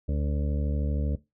harmonic tone, 73 Hz, D2, 10 cents flat, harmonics 1 / 2 / 3 / 4 / 6 / 7 / 8, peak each -26 / -32 / -36 / -38 / -42 / -43 / -44 dBFS, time 0.08-1.16 s, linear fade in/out 10 ms, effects noise-tail reverb RT60 0.2 s tail -17 dB re dry

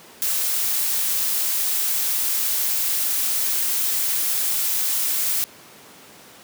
blue noise, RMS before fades -22 dBFS, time 0.22-5.44 s, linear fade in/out 0 ms, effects pink hiss -45 dBFS RMS until 6.43 s + high-pass 200 Hz 12 dB/octave

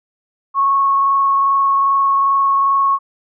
sine tone with frequency modulation, 1100 Hz, C#6, 14 cents flat, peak -11 dBFS, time 0.54-2.99 s, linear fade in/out 50 ms, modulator 22.5 Hz, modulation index 0.45, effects none

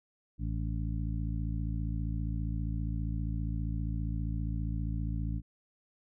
harmonic tone with a mistuned harmonic, 55 Hz, A1, in tune, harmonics 1 / 2 / 3 / 4 / 5, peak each -33 / -36 / -39 / -44 / -44 dBFS, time 0.38-5.42 s, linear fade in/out 50 ms, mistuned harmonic 5, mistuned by +81 cents, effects none

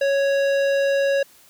sine tone with tanh clipping, 554.4 Hz, C#5, in tune, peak -19 dBFS, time 0.01-1.23 s, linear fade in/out 5 ms, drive 16 dB, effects white hiss -52 dBFS RMS until 1.49 s

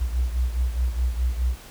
sine beating tone pair, 60.4 / 65.2 Hz, B1 / C2, -38 / -5 cents, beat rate 4.8 Hz, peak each -22 / -27 dBFS, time 0-1.56 s, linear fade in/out 20 ms, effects pink hiss -45 dBFS RMS until 1.7 s

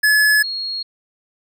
square / sine tone pair in turn, 1709 / 4294 Hz, G#6 / C8, +49 / +44 cents, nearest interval octave + major third, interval 1595 cents, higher second, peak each -12 / -22 dBFS, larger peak first, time 0.03-0.43 / 0.43-0.83 s, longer neither, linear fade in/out 10 ms, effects none

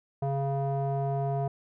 square tone with low-pass filter, 138.2 Hz, C#3, 5 cents flat, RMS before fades -29 dBFS, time 0.22-1.48 s, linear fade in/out 5 ms, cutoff 730 Hz, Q 3.5, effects none

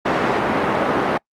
pink band-pass noise, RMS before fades -19 dBFS, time 0.05-1.18 s, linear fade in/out 10 ms, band 240 to 1500 Hz, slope 12 dB/octave, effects noise-tail reverb RT60 0.1 s tail -24 dB re dry + Opus 48 kbps

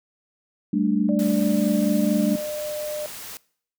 sine chord, G suspended second, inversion none, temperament just, 196 / 220.5 / 294 Hz, G3 / A3 / D4, 0 / +4 / +2 cents, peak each -23 dBFS, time 0.73-2.36 s, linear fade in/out 5 ms
sine tone with pitch glide, 587.3 to 601.7 Hz, D5 to D5, 0 to +42 cents, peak -27 dBFS, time 1.09-3.06 s, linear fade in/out 0 ms, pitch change +42 cents, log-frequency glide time 1.44-2.22 s
white noise, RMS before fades -37 dBFS, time 1.19-3.37 s, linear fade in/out 0 ms
effects noise-tail reverb RT60 0.6 s tail -23 dB re dry

